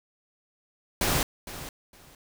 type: noise with echo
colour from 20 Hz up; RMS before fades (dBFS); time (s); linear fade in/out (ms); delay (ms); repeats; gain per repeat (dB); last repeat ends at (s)
pink; -25; 1.01-1.23; 2; 460; 2; -14; 2.15
effects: none